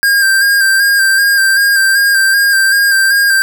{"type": "tone with vibrato", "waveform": "square", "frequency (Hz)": 1595, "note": "G6", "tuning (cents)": 30, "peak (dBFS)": -8, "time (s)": [0.03, 3.42], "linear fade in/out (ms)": 0, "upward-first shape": "square", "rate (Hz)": 2.6, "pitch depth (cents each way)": 26, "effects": []}